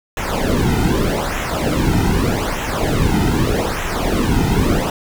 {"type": "noise with flanger", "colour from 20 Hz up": "brown", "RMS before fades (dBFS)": -17, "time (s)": [0.17, 4.9], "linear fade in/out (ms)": 2, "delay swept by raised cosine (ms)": [0.21, 1.81], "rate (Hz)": 0.82, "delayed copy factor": -0.8, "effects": []}